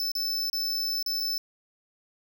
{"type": "tone with dropouts", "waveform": "square", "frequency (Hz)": 5274, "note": "E8", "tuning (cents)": 0, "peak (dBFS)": -27, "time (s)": [0, 1.38], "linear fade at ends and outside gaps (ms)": 1, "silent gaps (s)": [[0.117, 0.152], [0.499, 0.53], [1.027, 1.062], [1.202, 1.206]], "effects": ["10-bit"]}